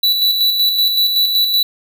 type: tone with tremolo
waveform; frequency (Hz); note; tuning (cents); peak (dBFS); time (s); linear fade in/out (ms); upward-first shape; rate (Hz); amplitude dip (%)
square; 3951; B7; 0; -11; 0.03-1.63; 5; square; 5.3; 40
effects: none